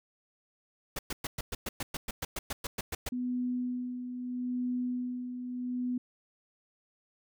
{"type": "noise bursts", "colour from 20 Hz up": "pink", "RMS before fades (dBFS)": -35, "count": 16, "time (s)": [0.96, 3.09], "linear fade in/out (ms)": 5, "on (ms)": 30, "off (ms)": 110}
{"type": "tone with tremolo", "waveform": "sine", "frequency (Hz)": 248.4, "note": "B3", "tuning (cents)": 10, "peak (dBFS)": -29, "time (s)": [3.12, 5.98], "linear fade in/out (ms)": 5, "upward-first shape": "sine", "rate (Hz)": 0.78, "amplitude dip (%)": 55}
{"effects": []}